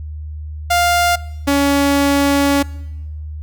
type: tone pair in turn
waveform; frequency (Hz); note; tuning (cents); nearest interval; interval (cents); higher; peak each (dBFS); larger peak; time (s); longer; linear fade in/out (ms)
sawtooth; 700 / 281.5; F5 / C#4; +4 / +27; octave + major third; 1577; first; -8; neither; 0.7-1.16 / 1.47-2.63; second; 10
effects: noise-tail reverb RT60 1.0 s tail -21 dB re dry + added 76 Hz sine -25 dBFS peak until 3.42 s

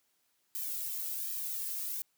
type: noise with flanger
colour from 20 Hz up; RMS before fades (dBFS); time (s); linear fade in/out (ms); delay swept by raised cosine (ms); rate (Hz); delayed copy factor
violet; -37; 0.55-2.02; 0; 1.4 to 2.1; 1.3; -0.95
effects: white hiss -75 dBFS RMS until 2.17 s + high-pass 80 Hz 12 dB/octave

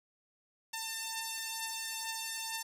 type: beating tone pair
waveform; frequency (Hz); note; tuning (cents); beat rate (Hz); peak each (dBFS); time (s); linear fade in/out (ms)
5% pulse; 897 / 899.2; A5 / A5; +33 / +37; 2.2; -26 / -31; 0.73-2.63; 10
effects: none

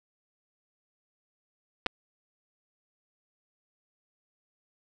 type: clicks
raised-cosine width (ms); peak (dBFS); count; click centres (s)
0.3; -11; 2; 1.862 / 1.866
effects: none

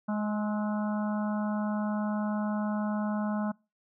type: harmonic tone with a mistuned harmonic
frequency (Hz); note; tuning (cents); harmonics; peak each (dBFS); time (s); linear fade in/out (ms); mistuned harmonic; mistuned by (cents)
210.2; G#3; +21; 1 / 3 / 4 / 5 / 6 / 7; -28 / -38 / -40 / -42 / -44 / -45; 0.08-3.52; 10; 6; +39
effects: noise-tail reverb RT60 0.3 s tail -25 dB re dry

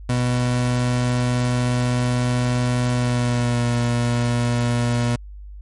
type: tone with pitch glide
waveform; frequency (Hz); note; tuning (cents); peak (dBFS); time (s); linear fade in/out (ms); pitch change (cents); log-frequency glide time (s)
30% pulse; 123.47 to 119.96; B2 to B2; 0 to -50; -15; 0.09-5.16; 5; -50; 2.9-3.64
effects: added 50 Hz sine -34 dBFS peak until 5.61 s + MP3 48 kbps

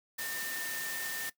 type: tone in noise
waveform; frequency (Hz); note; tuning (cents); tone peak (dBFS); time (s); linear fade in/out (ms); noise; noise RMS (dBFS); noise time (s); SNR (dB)
sine; 1809; A6; +48; -39; 0.18-1.3; 10; white; -39; 0.18-1.3; -3
effects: noise-tail reverb RT60 0.1 s tail -18 dB re dry + high-pass 150 Hz 12 dB/octave

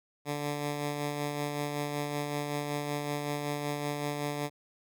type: tone with tremolo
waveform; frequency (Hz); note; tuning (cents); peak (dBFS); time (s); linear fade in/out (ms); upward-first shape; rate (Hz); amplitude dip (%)
10% pulse; 146.1; D3; -9; -22; 0.25-4.5; 50; sine; 5.3; 35
effects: none

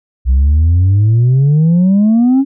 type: exponential sweep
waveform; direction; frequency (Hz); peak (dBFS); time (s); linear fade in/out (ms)
sine; up; 61.74 to 279.3; -4; 0.25-2.45; 50
effects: tanh soft clip ceiling -5 dBFS

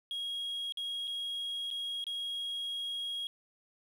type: tone with dropouts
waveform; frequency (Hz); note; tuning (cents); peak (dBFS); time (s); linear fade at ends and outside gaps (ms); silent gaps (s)
sine; 3287; G#7; -19; -32; 0.11-3.27; 1; 0.723-0.772 / 1.073-1.077 / 1.704-1.711 / 2.041-2.067
effects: tanh soft clip ceiling -33 dBFS + 10-bit

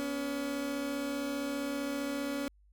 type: tone pair together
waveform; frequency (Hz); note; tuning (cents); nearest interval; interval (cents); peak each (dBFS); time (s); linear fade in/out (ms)
30% pulse; 246.9 / 282.1; B3 / C#4; 0 / +30; major second; 230; -38 / -31; 0-2.48; 0
effects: added 50 Hz sine -60 dBFS peak until 2.72 s

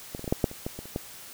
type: clicks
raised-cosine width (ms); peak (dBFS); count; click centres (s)
2; -20 / -25 / -23 / -18 / -9 / -8 / -27 / -17 / -23 / -30 / -15; 11; 0.149 / 0.194 / 0.243 / 0.278 / 0.325 / 0.442 / 0.514 / 0.665 / 0.79 / 0.856 / 0.961
effects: white hiss -45 dBFS RMS until 1.33 s

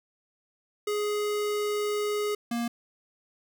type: tone pair in turn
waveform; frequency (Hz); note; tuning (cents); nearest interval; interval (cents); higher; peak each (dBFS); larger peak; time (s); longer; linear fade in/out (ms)
square; 417.1 / 235.4; G#4 / A#3; +7 / +17; minor seventh; 990; first; -27 / -28; first; 0.87-2.35 / 2.51-2.68; first; 5
effects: none

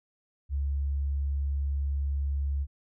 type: tone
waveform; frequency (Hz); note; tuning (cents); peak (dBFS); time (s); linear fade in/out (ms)
sine; 70; C#2; +18; -26; 0.49-2.67; 50
effects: none

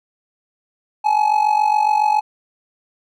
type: tone with amplitude modulation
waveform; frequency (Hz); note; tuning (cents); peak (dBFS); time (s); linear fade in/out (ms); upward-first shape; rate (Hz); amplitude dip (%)
triangle; 849; G#5; +38; -8; 1.04-2.21; 20; sine; 47.2; 75
effects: none

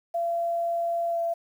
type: tone with pitch glide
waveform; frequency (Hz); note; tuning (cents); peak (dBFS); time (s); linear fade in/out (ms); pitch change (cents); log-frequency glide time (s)
sine; 681 to 675.1; F5 to E5; -44 to +41; -24; 0.14-1.34; 10; -15; 1.1-1.18
effects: 9-bit

